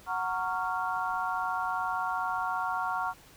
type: chord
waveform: sine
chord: Gb major seventh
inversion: none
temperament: just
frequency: 740 / 925 / 1110 / 1387.5 Hz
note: Gb5 / Bb5 / Db6 / F6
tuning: 0 / -14 / +2 / -12 cents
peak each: -34 dBFS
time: 0.06-3.14 s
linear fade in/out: 50 ms
effects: pink hiss -55 dBFS RMS until 3.36 s